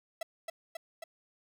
45% pulse tone with echo, 660 Hz, E5, 2 cents sharp, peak -34 dBFS, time 0.21-0.23 s, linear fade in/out 5 ms, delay 270 ms, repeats 3, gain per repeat -2 dB, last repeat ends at 1.04 s, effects none

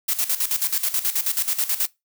blue noise with tremolo, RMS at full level -21 dBFS, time 0.08-1.87 s, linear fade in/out 10 ms, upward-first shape square, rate 9.3 Hz, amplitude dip 75%, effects noise-tail reverb RT60 0.2 s tail -22 dB re dry

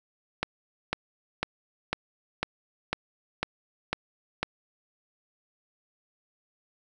click train, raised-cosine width 0.3 ms, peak -10 dBFS, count 9, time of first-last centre 0.43-4.43 s, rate 2 Hz, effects none

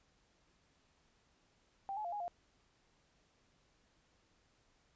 sine tone with pitch steps, 786 / 851 / 696 / 827 / 700 Hz, G5 / G#5 / F5 / G#5 / F5, +4 / +42 / -6 / -8 / +4 cents, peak -38 dBFS, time 1.89-2.28 s, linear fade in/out 0 ms, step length 78 ms, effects pink hiss -73 dBFS RMS until 4.95 s + resampled to 16000 Hz

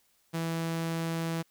sawtooth tone, 164.81 Hz, E3, in tune, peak -26 dBFS, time 0.33-1.43 s, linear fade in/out 20 ms, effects white hiss -69 dBFS RMS until 1.5 s

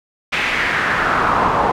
brown noise with band-pass filter sweep, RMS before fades -17 dBFS, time 0.32-1.72 s, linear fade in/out 10 ms, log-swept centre 2500 to 870 Hz, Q 2.7, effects none

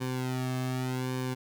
sawtooth tone with flanger, 128.2 Hz, C3, 35 cents flat, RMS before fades -32 dBFS, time 0-1.35 s, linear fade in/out 20 ms, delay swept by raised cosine 1.5 to 2.08 ms, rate 0.85 Hz, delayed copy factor -0.9, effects none

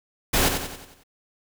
pink noise with echo, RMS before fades -20 dBFS, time 0.33-0.49 s, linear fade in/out 10 ms, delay 91 ms, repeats 6, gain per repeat -6 dB, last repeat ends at 1.036 s, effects none

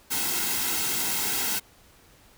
white noise with comb filter, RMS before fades -27 dBFS, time 0.1-1.6 s, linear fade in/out 20 ms, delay 1.7 ms, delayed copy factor -0.65, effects pink hiss -56 dBFS RMS until 2.37 s

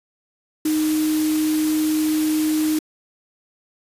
sine tone in noise, 309.5 Hz, D#4, 9 cents flat, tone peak -17 dBFS, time 0.65-2.79 s, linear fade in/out 5 ms, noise white, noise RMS -30 dBFS, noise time 0.65-2.79 s, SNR +10 dB, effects resampled to 32000 Hz

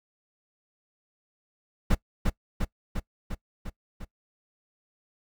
brown noise with echo, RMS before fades -20 dBFS, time 1.9-1.95 s, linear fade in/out 10 ms, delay 350 ms, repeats 6, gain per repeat -3 dB, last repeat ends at 4.05 s, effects noise-tail reverb RT60 0.1 s tail -22 dB re dry

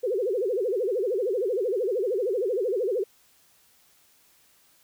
sine tone with vibrato, 436.6 Hz, A4, 13 cents flat, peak -23 dBFS, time 0.03-3.04 s, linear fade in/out 10 ms, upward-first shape sine, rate 13 Hz, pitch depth 290 cents each way, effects white hiss -61 dBFS RMS until 4.83 s

